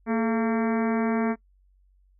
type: harmonic tone with a mistuned harmonic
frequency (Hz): 227.8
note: A#3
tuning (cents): -40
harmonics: 1 / 2 / 3 / 4 / 5 / 6 / 7 / 8 / 9 / 10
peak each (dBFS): -23 / -29 / -33 / -35 / -37 / -39 / -40 / -41 / -42 / -43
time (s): 0.06-1.36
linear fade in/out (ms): 50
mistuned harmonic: 2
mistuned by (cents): -87
effects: noise-tail reverb RT60 0.1 s tail -24 dB re dry + added 47 Hz sine -58 dBFS peak until 2.19 s